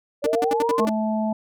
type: linear sweep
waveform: sine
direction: up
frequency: 554.4 to 1108.7 Hz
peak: -23 dBFS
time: 0.22-0.86 s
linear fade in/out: 20 ms
type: tone bursts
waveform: sawtooth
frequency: 293.7 Hz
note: D4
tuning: in tune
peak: -19 dBFS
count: 8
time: 0.24-0.893 s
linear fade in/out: 2 ms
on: 23 ms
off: 67 ms
type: tone with tremolo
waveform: sine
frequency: 461.8 Hz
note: A#4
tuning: 16 cents flat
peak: -19 dBFS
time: 0.25-0.85 s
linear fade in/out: 0 ms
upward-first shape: sine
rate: 11 Hz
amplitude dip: 40%
type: harmonic tone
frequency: 217.3 Hz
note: A3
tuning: 21 cents flat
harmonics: 1 / 3 / 4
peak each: -22 / -27 / -30 dBFS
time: 0.79-1.33 s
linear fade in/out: 5 ms
effects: none